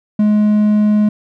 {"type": "tone", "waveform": "triangle", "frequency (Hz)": 210.6, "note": "G#3", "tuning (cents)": 24, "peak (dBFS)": -7, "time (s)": [0.19, 1.09], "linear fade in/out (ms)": 5, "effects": []}